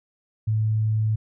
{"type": "tone", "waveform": "sine", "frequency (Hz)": 108.9, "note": "A2", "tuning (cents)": -17, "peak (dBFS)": -19, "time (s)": [0.47, 1.16], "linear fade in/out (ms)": 10, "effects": []}